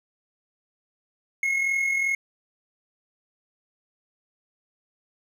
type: tone with amplitude modulation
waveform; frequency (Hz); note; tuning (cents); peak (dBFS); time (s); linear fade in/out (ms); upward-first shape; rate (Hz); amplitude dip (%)
triangle; 2167; C#7; -40; -18; 1.43-2.15; 2; sine; 42.6; 45
effects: none